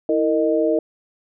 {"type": "tone cluster", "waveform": "sine", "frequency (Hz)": [326.1, 458.3, 618], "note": ["E4", "A#4", "D#5"], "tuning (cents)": [-19, -29, -12], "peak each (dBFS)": -20, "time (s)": [0.09, 0.79], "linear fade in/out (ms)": 2, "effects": []}